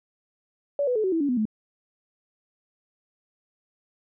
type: tone with pitch steps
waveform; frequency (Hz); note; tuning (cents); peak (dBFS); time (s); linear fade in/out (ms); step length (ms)
sine; 570 / 496.2 / 432 / 376.1 / 327.4 / 285 / 248.1 / 216; C#5 / B4 / A4 / F#4 / E4 / C#4 / B3 / A3; +48 / +8 / -32 / +28 / -12 / +48 / +8 / -32; -21; 0.79-1.454; 2; 83
effects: none